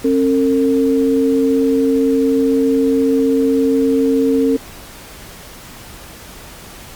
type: tone pair together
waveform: sine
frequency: 270 / 454.1 Hz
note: C#4 / A#4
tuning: -45 / -45 cents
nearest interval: major sixth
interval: 900 cents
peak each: -13 / -15 dBFS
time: 0.04-4.57 s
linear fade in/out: 10 ms
effects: pink hiss -36 dBFS RMS until 6.95 s + Opus 48 kbps